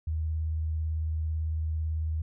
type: tone with vibrato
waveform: sine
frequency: 79 Hz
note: D#2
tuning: 27 cents sharp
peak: -27 dBFS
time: 0.07-2.22 s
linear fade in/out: 5 ms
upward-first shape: sine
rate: 18 Hz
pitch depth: 24 cents each way
effects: none